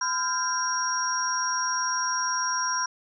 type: tone cluster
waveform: sine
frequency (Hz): 1012 / 1394 / 1593 / 5620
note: B5 / F6 / G6 / F8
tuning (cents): +42 / -4 / +27 / +10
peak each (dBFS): -28 / -32 / -34 / -28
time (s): 0.01-2.86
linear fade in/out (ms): 5
effects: none